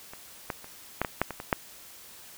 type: clicks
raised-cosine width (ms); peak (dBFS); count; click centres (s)
0.5; -27 / -15 / -29 / -10 / -14 / -8 / -19 / -21 / -7; 9; 0.135 / 0.502 / 0.644 / 1.016 / 1.048 / 1.216 / 1.307 / 1.401 / 1.528
effects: white hiss -49 dBFS RMS until 2.37 s